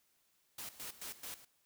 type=noise with tremolo; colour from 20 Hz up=white; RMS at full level=-45 dBFS; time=0.58-1.45 s; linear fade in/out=5 ms; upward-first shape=square; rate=4.6 Hz; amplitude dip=80%; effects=white hiss -75 dBFS RMS until 1.65 s